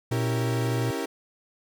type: chord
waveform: 35% pulse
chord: C# diminished seventh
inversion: none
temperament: equal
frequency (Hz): 277.2 / 329.6 / 392 / 466.2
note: C#4 / E4 / G4 / Bb4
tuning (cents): 0 / 0 / 0 / 0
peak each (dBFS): -32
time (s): 0.11-1.06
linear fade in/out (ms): 10
type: tone with pitch glide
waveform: triangle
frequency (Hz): 119.2 to 119.96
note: A#2 to B2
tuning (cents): +39 to -50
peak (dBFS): -23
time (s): 0.11-0.91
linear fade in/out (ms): 5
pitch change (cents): +11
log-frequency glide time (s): 0.38-0.58
effects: none